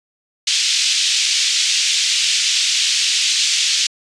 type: band-pass noise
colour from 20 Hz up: pink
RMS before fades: -17 dBFS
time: 0.47-3.87 s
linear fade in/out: 5 ms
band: 2800 to 6900 Hz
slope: 24 dB/octave
effects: resampled to 22050 Hz